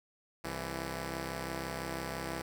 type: tone pair together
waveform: 5% pulse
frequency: 66 / 166.31 Hz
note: C2 / E3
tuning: +16 / +16 cents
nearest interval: octave + major third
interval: 1600 cents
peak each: -28 dBFS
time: 0.44-2.42 s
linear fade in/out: 5 ms
effects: none